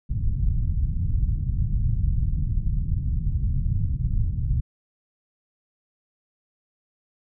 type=low-pass noise; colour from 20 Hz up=pink; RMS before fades=-23 dBFS; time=0.09-4.61 s; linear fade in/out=10 ms; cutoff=140 Hz; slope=24 dB/octave; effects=none